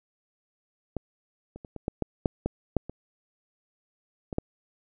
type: clicks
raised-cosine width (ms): 2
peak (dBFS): -17 / -28 / -28 / -24 / -14 / -13 / -9 / -13 / -9 / -23 / -20 / -12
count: 12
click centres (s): 0.967 / 1.56 / 1.648 / 1.763 / 1.881 / 2.023 / 2.258 / 2.46 / 2.767 / 2.896 / 4.328 / 4.384
effects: none